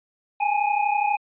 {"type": "tone pair together", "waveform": "square", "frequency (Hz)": [818.8, 851], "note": ["G#5", "G#5"], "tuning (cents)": [-25, 42], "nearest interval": "minor second", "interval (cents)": 67, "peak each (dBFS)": [-22, -25], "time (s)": [0.4, 1.17], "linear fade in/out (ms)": 10, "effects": ["resampled to 8000 Hz"]}